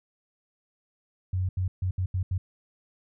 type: tone bursts at uneven times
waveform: sine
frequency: 92.5 Hz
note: F#2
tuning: in tune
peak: -24 dBFS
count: 6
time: 1.33-1.49 / 1.57-1.68 / 1.82-1.91 / 1.98-2.06 / 2.14-2.23 / 2.31-2.38 s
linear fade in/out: 5 ms
effects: none